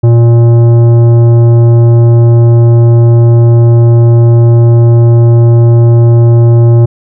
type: tone with tanh clipping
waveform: triangle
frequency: 117.4 Hz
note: A#2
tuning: 13 cents sharp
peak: -3 dBFS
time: 0.03-6.86 s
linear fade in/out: 10 ms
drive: 16 dB
effects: none